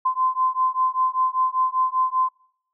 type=beating tone pair; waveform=sine; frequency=1030 / 1035.1 Hz; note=C6 / C6; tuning=-28 / -19 cents; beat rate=5.1 Hz; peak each=-22 dBFS; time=0.05-2.29 s; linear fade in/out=10 ms; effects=noise-tail reverb RT60 0.7 s tail -22 dB re dry